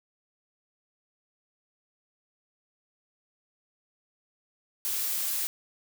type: noise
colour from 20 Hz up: blue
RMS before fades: -30 dBFS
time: 4.85-5.47 s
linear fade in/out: 0 ms
effects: none